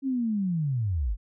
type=linear sweep; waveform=sine; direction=down; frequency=277.2 to 40.71 Hz; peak=-24 dBFS; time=0.02-1.17 s; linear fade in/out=50 ms; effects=none